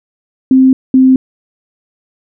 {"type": "tone pair in turn", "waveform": "sine", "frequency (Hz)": [261.7, 260.6], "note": ["C4", "C4"], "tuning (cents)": [0, -7], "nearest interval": "unison", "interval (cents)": 7, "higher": "first", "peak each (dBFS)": -3, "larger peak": "neither", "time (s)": [[0.51, 0.73], [0.94, 1.16]], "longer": "neither", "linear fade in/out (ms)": 2, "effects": []}